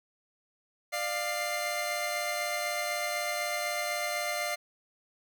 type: tone cluster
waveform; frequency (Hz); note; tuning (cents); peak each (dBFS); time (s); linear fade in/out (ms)
sawtooth; 596 / 700 / 2092; D5 / F5 / C7; +25 / +4 / -1; -31; 0.92-4.56; 20
effects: none